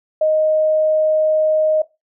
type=tone; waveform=sine; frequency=622.3 Hz; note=D#5; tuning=in tune; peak=-12 dBFS; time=0.21-1.82 s; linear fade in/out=5 ms; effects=noise-tail reverb RT60 0.2 s tail -17 dB re dry